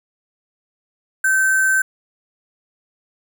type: tone with sample-and-hold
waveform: sine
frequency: 1544 Hz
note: G6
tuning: 27 cents flat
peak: -13 dBFS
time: 1.24-1.82 s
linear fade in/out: 5 ms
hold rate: 8820 Hz
effects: none